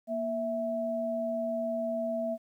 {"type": "tone pair together", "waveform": "sine", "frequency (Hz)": [235.4, 658], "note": ["A#3", "E5"], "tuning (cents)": [17, -3], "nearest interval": "octave + tritone", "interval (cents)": 1780, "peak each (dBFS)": [-35, -30], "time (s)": [0.07, 2.38], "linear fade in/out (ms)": 50, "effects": ["11-bit"]}